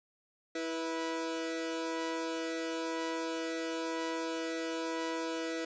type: tone pair together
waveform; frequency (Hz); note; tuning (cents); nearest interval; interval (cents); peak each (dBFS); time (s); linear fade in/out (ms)
sawtooth; 327 / 490; E4 / B4; -14 / -14; perfect fifth; 700; -32 / -34; 0.55-5.65; 5
effects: resampled to 16000 Hz + 10-bit